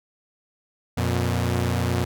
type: tone pair together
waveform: sawtooth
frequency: 89.38 / 120 Hz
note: F2 / B2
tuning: +41 / -49 cents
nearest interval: perfect fourth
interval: 510 cents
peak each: -20 dBFS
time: 0.97-2.05 s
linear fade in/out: 10 ms
effects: none